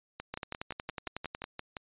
two click trains, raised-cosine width 0.3 ms, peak -20 / -22 dBFS, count 13 / 10, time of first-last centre 0.34-1.441 / 0.2-1.768 s, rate 10.9 / 5.74 Hz, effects resampled to 8000 Hz

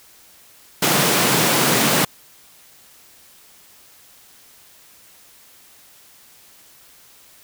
pink high-pass noise, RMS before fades -17 dBFS, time 0.82-2.05 s, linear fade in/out 5 ms, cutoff 130 Hz, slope 48 dB/octave, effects white hiss -49 dBFS RMS until 7.43 s

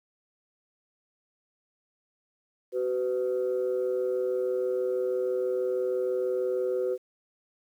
sine tone pair together, 376.8 / 503 Hz, F#4 / B4, +32 / +32 cents, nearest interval perfect fourth, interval 500 cents, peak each -27 dBFS, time 2.72-6.98 s, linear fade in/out 50 ms, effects tanh soft clip ceiling -20 dBFS + 10-bit

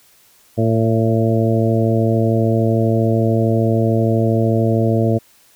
harmonic tone with a mistuned harmonic, 113.1 Hz, A2, 48 cents sharp, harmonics 1 / 2 / 3 / 4 / 5 / 6, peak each -16 / -19 / -21 / -22 / -23 / -24 dBFS, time 0.57-5.19 s, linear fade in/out 20 ms, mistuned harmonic 6, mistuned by -22 cents, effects white hiss -52 dBFS RMS until 5.55 s

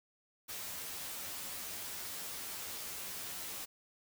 white noise with comb filter, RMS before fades -43 dBFS, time 0.48-3.66 s, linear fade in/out 20 ms, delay 11 ms, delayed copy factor +0.65, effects none

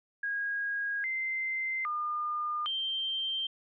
sine tone with pitch steps, 1639 / 2078 / 1211 / 3145 Hz, G#6 / C7 / D#6 / G7, -23 / -12 / -47 / +5 cents, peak -30 dBFS, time 0.23-3.47 s, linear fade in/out 5 ms, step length 810 ms, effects none

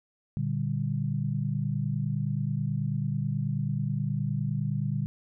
sine chord, G minor, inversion first, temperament just, 117.6 / 147 / 196 Hz, Bb2 / D3 / G3, +16 / +2 / 0 cents, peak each -31 / -29 / -33 dBFS, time 0.37-5.06 s, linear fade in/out 0 ms, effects none

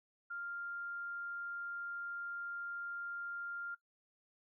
sine tone, 1396.9 Hz, F6, in tune, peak -40 dBFS, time 0.3-3.75 s, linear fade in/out 10 ms, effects noise-tail reverb RT60 0.1 s tail -18 dB re dry

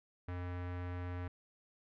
square tone with low-pass filter, 89.2 Hz, F2, 37 cents sharp, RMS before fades -41 dBFS, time 0.28-1.28 s, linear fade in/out 5 ms, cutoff 1900 Hz, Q 1.4, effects none

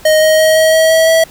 square tone with pitch steps, 622.3 / 627 / 631.7 / 636.5 / 641.3 / 646.1 / 651 Hz, D#5 / D#5 / D#5 / D#5 / E5 / E5 / E5, 0 / +13 / +26 / +39 / -48 / -35 / -22 cents, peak -7 dBFS, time 0.05-1.24 s, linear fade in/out 5 ms, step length 170 ms, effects pink hiss -38 dBFS RMS until 1.3 s

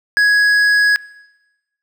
triangle tone with hard clipping, 1668 Hz, G#6, 7 cents sharp, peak -11 dBFS, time 0.17-0.96 s, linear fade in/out 0 ms, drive 10 dB, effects noise-tail reverb RT60 1.0 s tail -21 dB re dry

